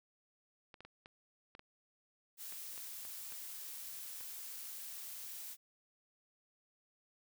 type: clicks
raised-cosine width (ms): 0.3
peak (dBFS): -37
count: 11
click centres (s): 0.742 / 0.806 / 0.85 / 1.059 / 1.551 / 1.594 / 2.524 / 2.778 / 3.051 / 3.323 / 4.209
type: noise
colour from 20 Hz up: blue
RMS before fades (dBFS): -47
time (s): 2.37-5.57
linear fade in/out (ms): 50
effects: none